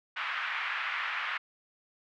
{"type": "band-pass noise", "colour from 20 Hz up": "pink", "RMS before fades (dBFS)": -34, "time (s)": [0.16, 1.38], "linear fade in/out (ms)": 10, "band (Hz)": [1200, 2600], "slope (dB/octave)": 24, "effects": []}